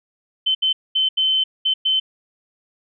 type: tone bursts at uneven times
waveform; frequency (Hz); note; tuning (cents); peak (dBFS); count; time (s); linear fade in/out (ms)
sine; 3069; G7; -37; -15; 6; 0.46-0.55 / 0.62-0.73 / 0.95-1.09 / 1.17-1.44 / 1.65-1.74 / 1.85-2; 10
effects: none